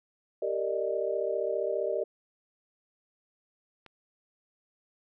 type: chord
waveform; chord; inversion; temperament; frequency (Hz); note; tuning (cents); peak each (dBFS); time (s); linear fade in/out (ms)
sine; Eb major seventh; first; equal with one note detuned; 392 / 461.6 / 587.3 / 622.3; G4 / Bb4 / D5 / Eb5; 0 / -17 / 0 / 0; -33; 0.42-2.04; 5
type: click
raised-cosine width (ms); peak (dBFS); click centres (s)
0.3; -33; 3.863
effects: none